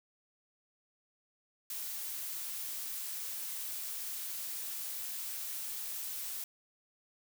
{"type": "noise", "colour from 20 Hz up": "blue", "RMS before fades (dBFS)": -40, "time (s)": [1.7, 6.44], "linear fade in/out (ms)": 2, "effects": []}